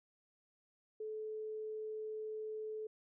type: tone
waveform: sine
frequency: 433 Hz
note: A4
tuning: 28 cents flat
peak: -40 dBFS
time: 1-2.87 s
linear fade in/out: 5 ms
effects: none